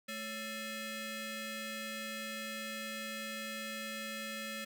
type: ring-modulated tone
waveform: 15% pulse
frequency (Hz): 775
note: G5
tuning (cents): -20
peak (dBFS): -30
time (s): 0.08-4.65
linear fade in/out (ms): 10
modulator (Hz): 993
effects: none